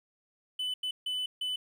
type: tone bursts at uneven times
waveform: triangle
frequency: 3003 Hz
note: F#7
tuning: 25 cents sharp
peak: -29 dBFS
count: 4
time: 0.59-0.74 / 0.83-0.91 / 1.06-1.26 / 1.41-1.56 s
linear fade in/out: 5 ms
effects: 11-bit